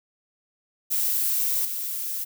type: noise with level steps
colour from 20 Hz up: violet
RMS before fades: -24 / -30 dBFS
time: 0.9-2.25 s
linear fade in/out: 20 ms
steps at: 1.65 s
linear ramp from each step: 2 ms
effects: none